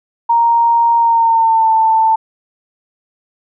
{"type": "tone with pitch glide", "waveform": "sine", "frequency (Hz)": [932.3, 888.7], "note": ["A#5", "A5"], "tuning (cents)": [0, 17], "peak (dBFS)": -8, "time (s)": [0.29, 2.16], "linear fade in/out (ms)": 10, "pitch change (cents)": -83, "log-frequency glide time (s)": [0.97, 1.71], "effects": []}